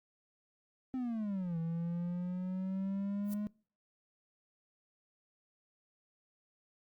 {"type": "exponential two-way sweep", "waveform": "triangle", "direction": "down then up", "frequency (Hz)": [263.7, 163.7, 210], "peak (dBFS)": -32, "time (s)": [0.94, 3.47], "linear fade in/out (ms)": 0, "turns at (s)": 1.58}
{"type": "noise with exponential growth", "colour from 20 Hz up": "violet", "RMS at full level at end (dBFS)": -41, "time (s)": [3.23, 3.34], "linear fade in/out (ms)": 5, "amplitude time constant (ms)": 23}
{"effects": ["noise-tail reverb RT60 0.4 s tail -23 dB re dry", "Opus 48 kbps"]}